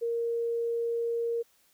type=tone; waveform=sine; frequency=466.2 Hz; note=A#4; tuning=in tune; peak=-27 dBFS; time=0.01-1.43 s; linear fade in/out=20 ms; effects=white hiss -66 dBFS RMS until 1.73 s